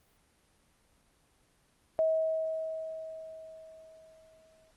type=tone with exponential decay; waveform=sine; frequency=640 Hz; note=D#5; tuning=49 cents sharp; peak=-23 dBFS; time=1.99-4.71 s; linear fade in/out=0 ms; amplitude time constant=590 ms; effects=pink hiss -68 dBFS RMS until 4.76 s + Opus 24 kbps